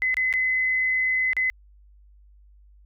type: tone with dropouts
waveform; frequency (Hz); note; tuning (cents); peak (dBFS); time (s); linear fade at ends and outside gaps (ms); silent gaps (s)
sine; 2032; B6; +49; -20; 0.02-1.5; 0; 0.143-0.169 / 0.327-0.338 / 1.332-1.367
effects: added 50 Hz sine -50 dBFS peak until 2.85 s